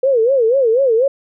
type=tone with vibrato; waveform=sine; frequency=494.7 Hz; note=B4; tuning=3 cents sharp; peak=-10 dBFS; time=0.03-1.08 s; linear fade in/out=5 ms; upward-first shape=sine; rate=4.1 Hz; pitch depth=200 cents each way; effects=none